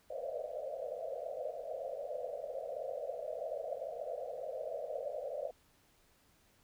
pink band-pass noise, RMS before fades -41 dBFS, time 0.1-5.51 s, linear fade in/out 5 ms, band 490 to 680 Hz, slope 96 dB/octave, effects pink hiss -69 dBFS RMS until 6.63 s

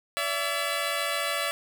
10% pulse tone pair together, 573.6 / 668 Hz, D5 / E5, -41 / +23 cents, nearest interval minor third, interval 264 cents, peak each -21 dBFS, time 0.17-1.51 s, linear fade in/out 0 ms, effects none

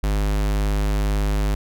square tone, 51 Hz, G#1, 31 cents flat, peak -19 dBFS, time 0.03-1.55 s, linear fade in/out 5 ms, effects none

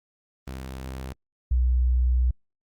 sawtooth / sine tone pair in turn, 65.41 / 61.95 Hz, C2 / B1, 0 / +6 cents, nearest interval minor second, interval 94 cents, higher first, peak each -29 / -18 dBFS, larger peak second, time 0.47-1.13 / 1.51-2.31 s, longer second, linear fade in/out 5 ms, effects Opus 32 kbps

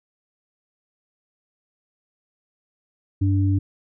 sine tone pair together, 97.4 / 291.9 Hz, G2 / D4, -11 / -10 cents, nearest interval octave + perfect fifth, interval 1901 cents, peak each -17 / -24 dBFS, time 3.21-3.59 s, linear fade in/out 10 ms, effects none

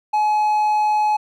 triangle tone, 848 Hz, G#5, 36 cents sharp, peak -13 dBFS, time 0.13-1.17 s, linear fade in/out 10 ms, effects none

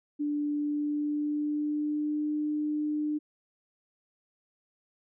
sine tone with pitch glide, 293.8 to 300.5 Hz, D4 to D4, +1 to +40 cents, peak -27 dBFS, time 0.19-3.19 s, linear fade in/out 20 ms, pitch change +39 cents, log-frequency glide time 0.53-2.35 s, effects none

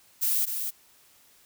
violet noise with echo, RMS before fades -25 dBFS, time 0.21-0.46 s, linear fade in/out 20 ms, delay 250 ms, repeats 1, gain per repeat -6 dB, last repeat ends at 0.71 s, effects white hiss -59 dBFS RMS until 1.45 s

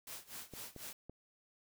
white noise with tremolo, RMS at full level -46 dBFS, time 0.07-0.93 s, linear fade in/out 2 ms, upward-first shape sine, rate 4.1 Hz, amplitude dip 90%
clicks, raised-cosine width 2 ms, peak -35 dBFS, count 3, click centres 0.537 / 0.763 / 1.096 s
effects none

